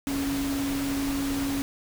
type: tone in noise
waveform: sine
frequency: 277.2 Hz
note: C#4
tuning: in tune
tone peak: -26 dBFS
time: 0.07-1.62 s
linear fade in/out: 0 ms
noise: pink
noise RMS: -34 dBFS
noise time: 0.07-1.62 s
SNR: +5 dB
effects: none